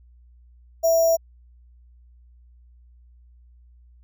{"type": "tone with sample-and-hold", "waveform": "sine", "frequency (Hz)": 659.3, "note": "E5", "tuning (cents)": 0, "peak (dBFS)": -15, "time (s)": [0.83, 1.17], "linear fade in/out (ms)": 20, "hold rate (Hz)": 6300, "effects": ["added 60 Hz sine -49 dBFS peak until 4.03 s"]}